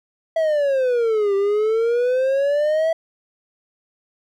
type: exponential two-way sweep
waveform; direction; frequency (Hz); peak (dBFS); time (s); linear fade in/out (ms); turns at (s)
triangle; down then up; 659 to 392 to 659; -14; 0.36-2.93; 5; 1.35
effects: none